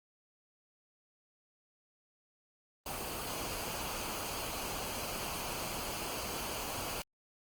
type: noise with comb filter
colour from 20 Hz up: pink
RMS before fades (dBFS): -39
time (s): 2.86-7.02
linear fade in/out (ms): 2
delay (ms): 0.54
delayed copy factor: -0.5
effects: Opus 24 kbps